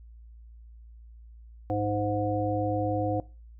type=harmonic tone; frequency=103.83 Hz; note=G#2; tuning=in tune; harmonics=1 / 3 / 5 / 7; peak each=-31 / -31 / -31 / -31 dBFS; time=1.7-3.2 s; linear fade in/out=0 ms; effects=noise-tail reverb RT60 0.3 s tail -20 dB re dry + added 57 Hz sine -46 dBFS peak until 3.59 s